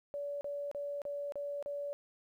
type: tone bursts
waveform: sine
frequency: 573 Hz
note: D5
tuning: 43 cents flat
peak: -36 dBFS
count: 6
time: 0.14-1.93 s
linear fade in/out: 0 ms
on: 270 ms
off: 34 ms
effects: 12-bit